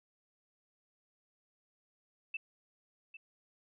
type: tone with echo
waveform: sine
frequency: 2653 Hz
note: E7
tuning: 10 cents sharp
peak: -35 dBFS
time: 2.34-2.37 s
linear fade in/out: 5 ms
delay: 800 ms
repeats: 1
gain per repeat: -12 dB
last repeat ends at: 3.17 s
effects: none